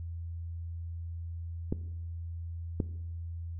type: clicks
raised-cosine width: 3 ms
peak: -16 dBFS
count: 2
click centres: 1.725 / 2.802 s
effects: noise-tail reverb RT60 0.9 s tail -17 dB re dry + added 84 Hz sine -36 dBFS peak until 3.59 s